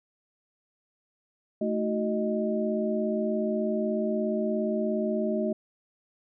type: tone cluster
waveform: sine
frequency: 219.4 / 316.8 / 373.6 / 621 Hz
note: A3 / D#4 / F#4 / D#5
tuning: -5 / +31 / +17 / -3 cents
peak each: -28 / -37 / -31 / -30 dBFS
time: 1.61-5.53 s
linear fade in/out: 5 ms
effects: none